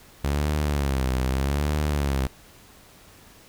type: tone with vibrato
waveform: sawtooth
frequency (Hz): 69.3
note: C#2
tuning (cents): 0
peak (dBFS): -18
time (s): 0.24-2.27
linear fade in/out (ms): 5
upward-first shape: sine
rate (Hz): 0.81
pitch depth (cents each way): 140
effects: pink hiss -51 dBFS RMS until 3.48 s